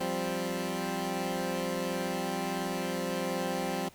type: chord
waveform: 15% pulse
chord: F suspended second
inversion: none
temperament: equal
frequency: 174.61 / 196 / 261.6 Hz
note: F3 / G3 / C4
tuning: 0 / 0 / 0 cents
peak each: -29 / -29 / -29 dBFS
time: 0-3.89 s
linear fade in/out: 10 ms
effects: pink hiss -57 dBFS RMS until 3.94 s